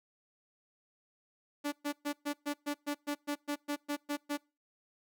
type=tone bursts; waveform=sawtooth; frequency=290.6 Hz; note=D4; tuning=18 cents flat; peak=-28 dBFS; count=14; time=1.64-4.376 s; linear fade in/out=20 ms; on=84 ms; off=120 ms; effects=noise-tail reverb RT60 0.3 s tail -25 dB re dry